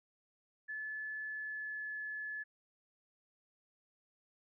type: tone with pitch glide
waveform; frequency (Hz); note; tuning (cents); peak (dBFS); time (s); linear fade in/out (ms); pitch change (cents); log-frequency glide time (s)
sine; 1728 to 1718; A6 to A6; -32 to -42; -39; 0.68-2.44; 20; -10; 1.23-1.88
effects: none